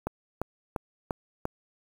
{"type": "click train", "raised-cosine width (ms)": 1, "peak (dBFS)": -15, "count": 5, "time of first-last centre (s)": [0.07, 1.454], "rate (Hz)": 2.89, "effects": ["7-bit"]}